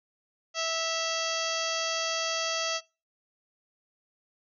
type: harmonic tone with a mistuned harmonic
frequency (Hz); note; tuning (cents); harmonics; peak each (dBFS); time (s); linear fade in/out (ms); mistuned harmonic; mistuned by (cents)
654; E5; -14; 1 / 2 / 3 / 4 / 5 / 6 / 7 / 8 / 9 / 10; -34 / -35 / -38 / -37 / -36 / -45 / -36 / -39 / -38 / -42; 0.54-2.81; 50; 4; +40
effects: noise-tail reverb RT60 0.3 s tail -22 dB re dry